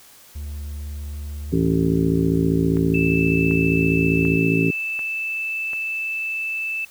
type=tone with pitch glide; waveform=triangle; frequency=73.42 to 74.53 Hz; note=D2 to D2; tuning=0 to +26 cents; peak=-26 dBFS; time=0.35-4.37 s; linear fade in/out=10 ms; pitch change=+26 cents; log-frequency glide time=0.91-3.59 s
type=harmonic tone; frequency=55 Hz; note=A1; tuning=in tune; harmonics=2 / 3 / 4 / 5 / 6 / 7 / 8; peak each=-27 / -20 / -31 / -21 / -31 / -24 / -30 dBFS; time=1.52-4.71 s; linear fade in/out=10 ms
type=click train; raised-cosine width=0.5 ms; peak=-23 dBFS; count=5; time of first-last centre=2.77-5.733 s; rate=1.35 Hz
type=tone; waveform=sine; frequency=2637 Hz; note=E7; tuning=in tune; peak=-23 dBFS; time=2.94-6.85 s; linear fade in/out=5 ms
effects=white hiss -48 dBFS RMS until 6.9 s